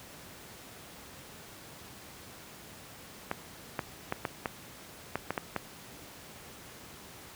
clicks, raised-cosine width 0.5 ms, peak -15 dBFS, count 9, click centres 3.314 / 3.792 / 4.124 / 4.252 / 4.458 / 5.156 / 5.306 / 5.378 / 5.563 s, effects pink hiss -49 dBFS RMS until 7.35 s + high-pass 80 Hz 12 dB/octave

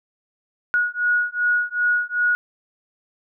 sine beating tone pair, 1452 / 1454.6 Hz, F#6 / F#6, -33 / -30 cents, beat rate 2.6 Hz, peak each -21 dBFS, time 0.74-2.35 s, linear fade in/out 0 ms, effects none

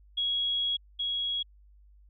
sine tone pair in turn, 3320 / 3320 Hz, G#7 / G#7, -1 / -1 cents, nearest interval unison, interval 0 cents, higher neither, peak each -26 / -28 dBFS, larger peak first, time 0.17-0.77 / 0.99-1.43 s, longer first, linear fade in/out 10 ms, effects added 50 Hz sine -54 dBFS peak until 2.09 s

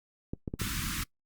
clicks, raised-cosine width 3 ms, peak -21 dBFS, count 4, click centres 0.335 / 0.478 / 0.539 / 0.617 s
pink band-stop noise, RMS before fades -34 dBFS, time 0.59-1.04 s, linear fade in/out 10 ms, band 310 to 1100 Hz, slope 48 dB/octave
effects noise-tail reverb RT60 0.1 s tail -23 dB re dry + Opus 48 kbps

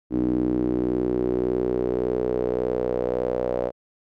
sawtooth tone with band-pass filter sweep, 61.74 Hz, B1, in tune, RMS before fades -24 dBFS, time 0.1-3.72 s, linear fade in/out 50 ms, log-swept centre 300 to 540 Hz, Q 5.2, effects none

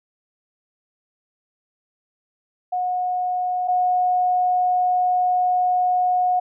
sine tone pair in turn, 727 / 727 Hz, F#5 / F#5, -31 / -31 cents, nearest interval unison, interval 0 cents, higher neither, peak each -20 / -16 dBFS, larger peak second, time 2.72-3.68 / 3.68-6.4 s, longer second, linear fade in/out 10 ms, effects none

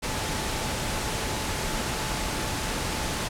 sine tone in noise, 867 Hz, A5, 26 cents flat, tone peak -40 dBFS, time 0.02-3.29 s, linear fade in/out 20 ms, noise pink, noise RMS -29 dBFS, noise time 0.02-3.29 s, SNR -14 dB, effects low-pass 10000 Hz 12 dB/octave

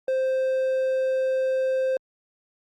triangle tone, 523.3 Hz, C5, in tune, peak -19 dBFS, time 0.08-1.97 s, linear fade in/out 2 ms, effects Opus 48 kbps

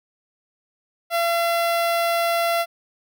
sawtooth tone with notch filter, 680 Hz, F5, 46 cents flat, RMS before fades -21 dBFS, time 1.1-2.66 s, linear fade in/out 50 ms, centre 7000 Hz, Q 1.7, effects none

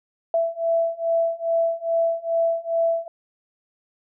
sine beating tone pair, 664 / 666.4 Hz, E5 / E5, +12 / +19 cents, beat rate 2.4 Hz, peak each -23 / -22 dBFS, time 0.34-3.08 s, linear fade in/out 2 ms, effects none

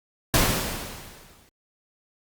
pink noise with exponential decay, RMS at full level -18 dBFS, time 0.34-1.49 s, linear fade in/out 0 ms, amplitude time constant 250 ms, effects Opus 48 kbps

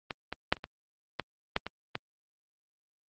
clicks, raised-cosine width 0.3 ms, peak -17 / -18 / -6 / -30 / -22 / -15 / -10 / -19 / -16 dBFS, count 9, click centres 0.108 / 0.326 / 0.525 / 0.568 / 0.641 / 1.197 / 1.564 / 1.666 / 1.954 s, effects high-pass 60 Hz 12 dB/octave + Opus 32 kbps

